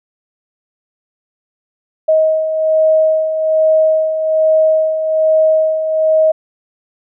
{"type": "beating tone pair", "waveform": "sine", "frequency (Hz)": [630, 631.2], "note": ["D#5", "D#5"], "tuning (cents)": [21, 25], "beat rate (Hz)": 1.2, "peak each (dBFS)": [-18, -10], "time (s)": [2.08, 6.32], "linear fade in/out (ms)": 10, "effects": []}